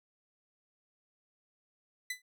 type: tone with exponential decay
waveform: sawtooth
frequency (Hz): 2000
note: B6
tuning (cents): +21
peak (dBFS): -29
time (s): 2.1-2.22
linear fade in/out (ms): 5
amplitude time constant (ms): 25
effects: none